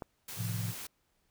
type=click; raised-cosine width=1 ms; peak=-25 dBFS; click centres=0.022 s
type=noise; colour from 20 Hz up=white; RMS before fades=-43 dBFS; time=0.28-0.87 s; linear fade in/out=5 ms
type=chord; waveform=sine; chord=F major; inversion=first; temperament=equal; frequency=110 / 130.81 / 174.61 Hz; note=A2 / C3 / F3; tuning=0 / 0 / 0 cents; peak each=-34 / -40 / -40 dBFS; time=0.36-0.74 s; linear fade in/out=50 ms
effects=pink hiss -75 dBFS RMS until 1.3 s